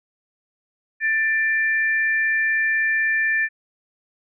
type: tone pair together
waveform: sine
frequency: 1772 / 2365 Hz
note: A6 / D7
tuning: +12 / +12 cents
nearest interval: perfect fourth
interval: 500 cents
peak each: -18 / -26 dBFS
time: 1-3.49 s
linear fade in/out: 50 ms
effects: none